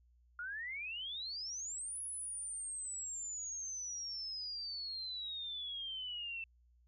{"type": "exponential two-way sweep", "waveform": "sine", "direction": "up then down", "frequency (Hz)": [1396.9, 10510, 2661], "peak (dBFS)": -40, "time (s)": [0.39, 6.44], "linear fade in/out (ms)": 2, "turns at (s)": 2.01, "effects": ["added 60 Hz sine -65 dBFS peak until 6.87 s"]}